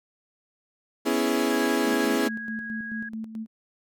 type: chord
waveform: 35% pulse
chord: C# minor seventh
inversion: third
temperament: equal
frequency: 246.9 / 277.2 / 329.6 / 415.3 Hz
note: B3 / C#4 / E4 / G#4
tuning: 0 / 0 / 0 / 0 cents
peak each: -26 dBFS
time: 1.05-2.29 s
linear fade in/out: 20 ms
type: tone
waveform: sine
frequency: 1651 Hz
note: G#6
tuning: 11 cents flat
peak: -33 dBFS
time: 1.48-3.09 s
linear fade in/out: 5 ms
type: tone with tremolo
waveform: sine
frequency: 221.3 Hz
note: A3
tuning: 10 cents sharp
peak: -30 dBFS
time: 1.83-3.47 s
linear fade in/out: 50 ms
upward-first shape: square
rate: 4.6 Hz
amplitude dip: 60%
effects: none